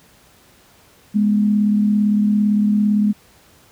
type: tone pair together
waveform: sine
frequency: 207.7 / 245.4 Hz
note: G#3 / B3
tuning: 0 / -11 cents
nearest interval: minor third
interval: 289 cents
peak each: -13 / -24 dBFS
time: 1.14-3.13 s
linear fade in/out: 20 ms
effects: pink hiss -51 dBFS RMS until 3.71 s + high-pass 60 Hz 12 dB/octave